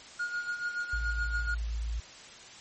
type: tone with tremolo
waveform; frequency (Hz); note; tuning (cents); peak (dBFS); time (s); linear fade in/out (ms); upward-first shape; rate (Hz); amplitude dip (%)
triangle; 1431; F6; +42; -27; 0.19-1.55; 10; sine; 7; 65
type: tone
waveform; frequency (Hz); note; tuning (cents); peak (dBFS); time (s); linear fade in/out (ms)
sine; 56; A1; +31; -30; 0.93-2; 5
effects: white hiss -49 dBFS RMS until 2.6 s + MP3 32 kbps